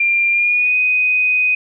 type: tone with pitch glide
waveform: sine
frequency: 2387 to 2498 Hz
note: D7 to D#7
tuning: +28 to +6 cents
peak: -12 dBFS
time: 0-1.55 s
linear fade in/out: 5 ms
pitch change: +78 cents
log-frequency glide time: 0.31-0.76 s
effects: none